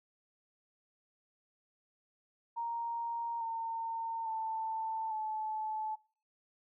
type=tone with pitch steps; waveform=sine; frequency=932.3 / 910 / 888.1 / 866.9 Hz; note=A#5 / A#5 / A5 / A5; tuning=0 / -42 / +16 / -26 cents; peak=-34 dBFS; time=2.56-5.96 s; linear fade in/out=20 ms; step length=850 ms; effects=noise-tail reverb RT60 0.5 s tail -24 dB re dry